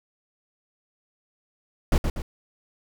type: noise with echo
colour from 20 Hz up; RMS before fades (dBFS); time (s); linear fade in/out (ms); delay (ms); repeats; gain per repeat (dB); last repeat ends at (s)
brown; -18; 1.92-1.98; 2; 120; 2; -6; 2.22
effects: none